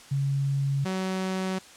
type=tone pair in turn; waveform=sine / sawtooth; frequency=138.59 / 188.07 Hz; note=C#3 / F#3; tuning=0 / +29 cents; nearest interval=perfect fourth; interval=529 cents; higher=second; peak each=-23 dBFS; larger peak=neither; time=0.11-0.85 / 0.85-1.59 s; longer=neither; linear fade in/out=10 ms; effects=white hiss -49 dBFS RMS until 1.76 s + low-pass 8000 Hz 12 dB/octave